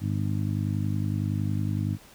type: harmonic tone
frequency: 50.8 Hz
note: G#1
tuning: 38 cents flat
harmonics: 2 / 3 / 4 / 5 / 6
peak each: -27 / -31 / -33 / -35 / -37 dBFS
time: 0-1.98 s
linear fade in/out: 50 ms
effects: pink hiss -52 dBFS RMS until 2.14 s